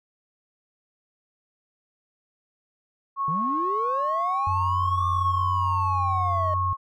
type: tone with vibrato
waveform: sine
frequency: 1095 Hz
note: C#6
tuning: 22 cents flat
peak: -23 dBFS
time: 3.16-6.77 s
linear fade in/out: 50 ms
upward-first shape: sine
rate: 1.9 Hz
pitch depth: 11 cents each way
type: linear two-way sweep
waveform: triangle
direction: up then down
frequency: 144.4 to 1178 to 611 Hz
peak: -27 dBFS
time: 3.28-6.54 s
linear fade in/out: 2 ms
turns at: 5.07 s
type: tone with pitch glide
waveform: sine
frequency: 91.4 to 92.09 Hz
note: F#2 to F#2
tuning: -21 to -8 cents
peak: -26 dBFS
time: 4.47-6.73 s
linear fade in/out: 0 ms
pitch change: +13 cents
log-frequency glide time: 5.24-5.44 s
effects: none